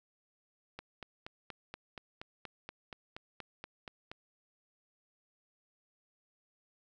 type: click train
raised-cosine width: 0.3 ms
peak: -27 dBFS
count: 15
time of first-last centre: 0.79-4.115 s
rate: 4.21 Hz
effects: none